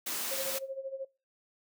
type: high-pass noise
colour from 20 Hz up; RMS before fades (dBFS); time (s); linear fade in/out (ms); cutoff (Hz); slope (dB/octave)
white; -35; 0.06-0.59; 10; 180; 24
type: tone with tremolo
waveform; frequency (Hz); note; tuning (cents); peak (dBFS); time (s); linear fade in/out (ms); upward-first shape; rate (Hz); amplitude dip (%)
sine; 537; C5; +45; -33; 0.31-1.05; 5; sine; 13; 75
effects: noise-tail reverb RT60 0.3 s tail -23 dB re dry

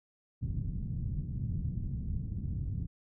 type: low-pass noise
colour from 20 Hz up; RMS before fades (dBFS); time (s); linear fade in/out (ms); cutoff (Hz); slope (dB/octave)
white; -35; 0.41-2.87; 20; 160; 24
effects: none

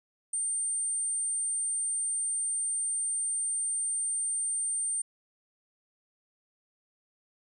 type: tone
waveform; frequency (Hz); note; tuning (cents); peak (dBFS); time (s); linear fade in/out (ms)
sine; 8860; C#9; -2; -28; 0.33-5.02; 5
effects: none

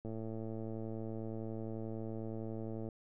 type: click train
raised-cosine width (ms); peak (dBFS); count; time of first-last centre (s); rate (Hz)
2; -30; 316; 0.05-2.888; 111
effects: none

